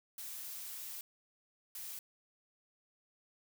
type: noise bursts at uneven times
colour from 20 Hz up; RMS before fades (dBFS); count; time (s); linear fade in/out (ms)
blue; -45; 2; 0.18-1.01 / 1.75-1.99; 2
effects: none